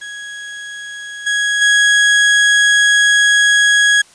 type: tone with level steps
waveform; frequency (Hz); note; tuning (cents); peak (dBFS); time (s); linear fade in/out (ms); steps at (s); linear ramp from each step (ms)
35% pulse; 1661.2; G#6; 0; -25 / -12 / -7; 0.01-4.02; 10; 1.26 / 1.61; 10
effects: white hiss -46 dBFS RMS until 4.14 s + resampled to 22050 Hz